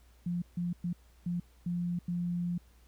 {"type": "tone bursts at uneven times", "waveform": "sine", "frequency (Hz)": 174.61, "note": "F3", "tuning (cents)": 0, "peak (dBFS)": -30, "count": 6, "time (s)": [[0.26, 0.42], [0.57, 0.73], [0.84, 0.93], [1.26, 1.4], [1.66, 1.99], [2.08, 2.58]], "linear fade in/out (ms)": 5, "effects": ["added 60 Hz sine -58 dBFS peak until 2.87 s", "pink hiss -67 dBFS RMS until 2.87 s"]}